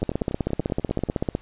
two click trains, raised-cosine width 2 ms, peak -9 / -16 dBFS, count 22 / 12, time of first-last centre 0.03-1.351 / 0.02-1.088 s, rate 15.9 / 10.3 Hz, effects pink hiss -53 dBFS RMS until 1.41 s + resampled to 8000 Hz

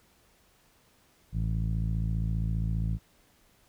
sawtooth tone with low-pass filter, 55 Hz, A1, in tune, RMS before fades -29 dBFS, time 1.32-2.99 s, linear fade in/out 50 ms, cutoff 150 Hz, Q 2.8, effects pink hiss -64 dBFS RMS until 3.68 s

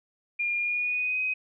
sine tone with pitch glide, 2412 to 2517 Hz, D7 to D#7, +46 to +19 cents, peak -25 dBFS, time 0.39-1.34 s, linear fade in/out 10 ms, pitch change +73 cents, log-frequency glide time 0.59-1.21 s, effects none

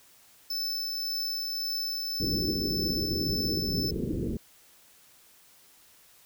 square tone with tremolo, 5274 Hz, E8, in tune, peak -29 dBFS, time 0.5-3.91 s, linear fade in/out 5 ms, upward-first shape triangle, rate 1.8 Hz, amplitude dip 25%
white low-pass noise, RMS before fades -31 dBFS, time 2.2-4.37 s, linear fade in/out 2 ms, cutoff 420 Hz, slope 48 dB/octave
effects white hiss -58 dBFS RMS until 6.25 s

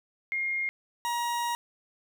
sine / 40% pulse tone pair in turn, 2131 / 949.3 Hz, C7 / A#5, +31 / +31 cents, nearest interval octave + major second, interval 1400 cents, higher first, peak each -27 dBFS, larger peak neither, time 0.32-0.69 / 1.05-1.55 s, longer second, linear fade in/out 0 ms, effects none

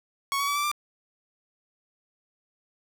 sawtooth tone with pitch steps, 1108.7 / 1127.4 / 1146.5 / 1165.8 / 1185.5 Hz, C#6 / C#6 / D6 / D6 / D6, 0 / +29 / -42 / -13 / +16 cents, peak -21 dBFS, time 0.32-0.715 s, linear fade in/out 0 ms, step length 79 ms, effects none

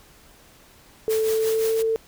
sine tone with pitch glide, 440 to 447.7 Hz, A4 to A4, 0 to +30 cents, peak -19 dBFS, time 1.08-1.96 s, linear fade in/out 0 ms, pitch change +30 cents, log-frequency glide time 1.23-1.79 s
white noise with tremolo, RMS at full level -31 dBFS, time 1.09-1.83 s, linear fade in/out 20 ms, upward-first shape triangle, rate 5.7 Hz, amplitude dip 70%
effects pink hiss -52 dBFS RMS until 2.07 s

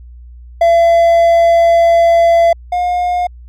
triangle tone pair in turn, 676 / 714 Hz, E5 / F5, +43 / +38 cents, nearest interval minor second, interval 95 cents, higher second, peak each -4 / -10 dBFS, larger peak first, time 0.61-2.53 / 2.72-3.27 s, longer first, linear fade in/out 5 ms, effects added 60 Hz sine -32 dBFS peak until 3.48 s

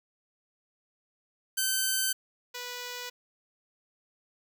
5% pulse tone pair in turn, 1540 / 491.4 Hz, G6 / B4, -31 / -9 cents, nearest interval octave + minor sixth, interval 1978 cents, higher first, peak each -15 / -25 dBFS, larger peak first, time 1.57-2.13 / 2.54-3.1 s, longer neither, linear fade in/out 10 ms, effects none

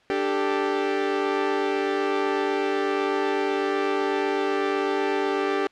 sawtooth chord, D suspended fourth, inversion none, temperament equal, 293.7 / 392 / 440 Hz, D4 / G4 / A4, 0 / 0 / 0 cents, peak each -25 / -20 / -25 dBFS, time 0.1-5.67 s, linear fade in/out 0 ms, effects white hiss -58 dBFS RMS until 5.71 s + low-pass 3000 Hz 12 dB/octave

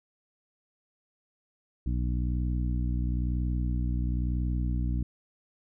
harmonic tone, 61 Hz, B1, 21 cents flat, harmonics 1 / 2 / 3 / 4 / 5, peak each -27 / -33 / -37 / -39 / -41 dBFS, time 1.86-5.03 s, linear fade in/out 5 ms, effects none

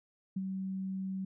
sine tone with ADSR envelope, 190.6 Hz, G3, 48 cents flat, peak -30 dBFS, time 0.36-1.25 s, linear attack 8 ms, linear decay 37 ms, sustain -4 dB, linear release 6 ms, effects none

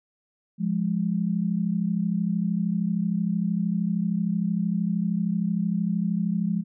sine tone pair together, 174.65 / 207.7 Hz, F3 / G#3, 0 / 0 cents, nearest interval minor third, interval 300 cents, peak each -25 dBFS, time 0.58-6.64 s, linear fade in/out 50 ms, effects none

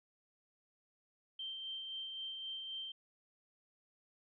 sine tone with tremolo, 3136 Hz, G7, in tune, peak -40 dBFS, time 1.39-2.92 s, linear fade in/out 5 ms, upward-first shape sine, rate 3.8 Hz, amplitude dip 30%, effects none

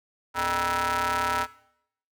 sawtooth ring-modulated tone, 178.1 Hz, F3, 34 cents sharp, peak -17 dBFS, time 0.34-1.47 s, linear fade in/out 50 ms, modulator 1140 Hz, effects noise-tail reverb RT60 0.7 s tail -19 dB re dry

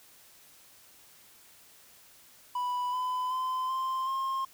triangle tone with pitch steps, 987.8 / 1006.8 / 1026.2 / 1045.9 / 1066.1 Hz, B5 / B5 / C6 / C6 / C6, 0 / +33 / -34 / -1 / +32 cents, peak -27 dBFS, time 2.55-4.45 s, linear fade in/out 5 ms, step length 380 ms, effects white hiss -57 dBFS RMS until 4.53 s

